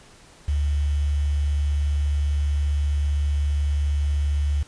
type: tone with quantisation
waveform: sine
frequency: 72.5 Hz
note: D2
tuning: 22 cents flat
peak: -19 dBFS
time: 0.48-4.63 s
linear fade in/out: 5 ms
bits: 7
effects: pink hiss -50 dBFS RMS until 4.67 s + resampled to 22050 Hz